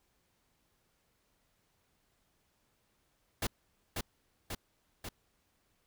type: noise with echo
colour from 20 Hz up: pink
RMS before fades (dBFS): -33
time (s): 3.42-3.47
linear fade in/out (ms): 5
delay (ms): 540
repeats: 3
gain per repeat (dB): -3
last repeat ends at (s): 5.09
effects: pink hiss -75 dBFS RMS until 5.86 s